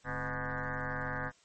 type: tone with frequency modulation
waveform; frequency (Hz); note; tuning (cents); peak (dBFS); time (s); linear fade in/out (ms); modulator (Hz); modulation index
sine; 863; A5; -34; -33; 0.04-1.32; 50; 120; 7.7
effects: white hiss -65 dBFS RMS until 1.44 s + MP3 32 kbps